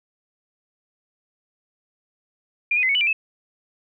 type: tone with pitch steps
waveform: sine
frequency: 2406 / 2485 / 2047 / 2217 / 2966 / 2361 / 2603 Hz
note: D7 / D#7 / C7 / C#7 / F#7 / D7 / E7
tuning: +41 / -3 / -38 / 0 / +4 / +9 / -22 cents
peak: -17 dBFS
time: 2.71-3.13 s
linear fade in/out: 5 ms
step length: 60 ms
effects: none